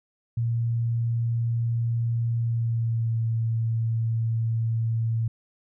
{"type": "tone with pitch glide", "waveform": "sine", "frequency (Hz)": [116.54, 113.75], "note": ["A#2", "A#2"], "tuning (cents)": [0, -42], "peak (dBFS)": -22, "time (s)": [0.37, 5.28], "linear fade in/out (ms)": 5, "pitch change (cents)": -42, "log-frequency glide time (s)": [2.37, 3.22], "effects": []}